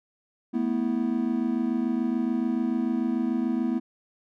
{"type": "chord", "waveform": "triangle", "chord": "A suspended second", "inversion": "none", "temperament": "equal with one note detuned", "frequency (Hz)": [220, 246.9, 327.5], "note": ["A3", "B3", "E4"], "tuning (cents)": [0, 0, -11], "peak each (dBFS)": [-27, -24, -28], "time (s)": [0.53, 3.8], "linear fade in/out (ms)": 20, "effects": []}